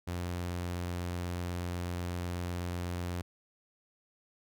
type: tone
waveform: sawtooth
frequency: 88.1 Hz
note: F2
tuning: 16 cents sharp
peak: -30 dBFS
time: 0.07-3.22 s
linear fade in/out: 10 ms
effects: none